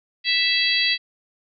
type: harmonic tone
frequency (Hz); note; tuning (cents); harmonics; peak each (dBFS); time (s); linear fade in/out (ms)
659.3; E5; 0; 3 / 4 / 5 / 6 / 7; -24 / -24 / -24 / -24 / -24; 0.24-0.98; 50
effects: none